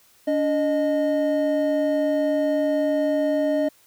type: tone pair together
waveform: triangle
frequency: 287.8 / 616.2 Hz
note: D4 / D#5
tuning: -35 / -17 cents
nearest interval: octave + minor second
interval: 1318 cents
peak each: -21 / -19 dBFS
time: 0.27-3.69 s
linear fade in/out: 10 ms
effects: white hiss -57 dBFS RMS until 3.86 s